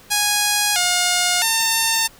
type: tone with pitch steps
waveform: 5% pulse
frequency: 828 / 715 / 903 Hz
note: G#5 / F5 / A5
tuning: -5 / +41 / +45 cents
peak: -4 dBFS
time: 0.1-2.08 s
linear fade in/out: 20 ms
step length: 660 ms
effects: pink hiss -47 dBFS RMS until 2.19 s